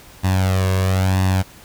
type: tone with flanger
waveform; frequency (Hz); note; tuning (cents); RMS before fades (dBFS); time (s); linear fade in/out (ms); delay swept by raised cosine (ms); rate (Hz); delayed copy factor
sawtooth; 94.2; F#2; +32; -17; 0.23-1.43; 20; 1.1 to 1.84; 1; +0.7
effects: pink hiss -44 dBFS RMS until 1.64 s